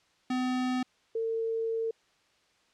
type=tone pair in turn; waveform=square / sine; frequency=253.6 / 451.9 Hz; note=B3 / A4; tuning=+46 / +46 cents; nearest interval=minor seventh; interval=1000 cents; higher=second; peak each=-28 dBFS; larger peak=neither; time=0.3-0.83 / 1.15-1.91 s; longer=second; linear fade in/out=5 ms; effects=white hiss -67 dBFS RMS until 2.73 s + low-pass 5000 Hz 12 dB/octave